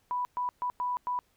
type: tone bursts at uneven times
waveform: sine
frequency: 987.8 Hz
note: B5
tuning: in tune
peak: -28 dBFS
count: 5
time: 0.11-0.25 / 0.37-0.49 / 0.62-0.7 / 0.8-0.97 / 1.07-1.19 s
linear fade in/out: 0 ms
effects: pink hiss -70 dBFS RMS until 1.36 s